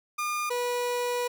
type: tone pair in turn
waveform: 30% pulse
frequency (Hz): 1210 / 488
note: D#6 / B4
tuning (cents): -49 / -21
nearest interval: octave + major third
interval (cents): 1572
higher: first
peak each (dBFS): -25 / -24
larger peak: second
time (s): 0.18-0.5 / 0.5-1.28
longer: second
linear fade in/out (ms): 10
effects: none